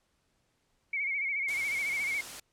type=tone with vibrato; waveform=sine; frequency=2217 Hz; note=C#7; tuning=in tune; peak=-29 dBFS; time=0.93-2.21 s; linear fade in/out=5 ms; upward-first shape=sine; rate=14 Hz; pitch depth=71 cents each way
type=noise; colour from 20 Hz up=white; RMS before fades=-42 dBFS; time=1.48-2.4 s; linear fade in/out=5 ms
effects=pink hiss -74 dBFS RMS until 2.52 s + low-pass 10000 Hz 12 dB/octave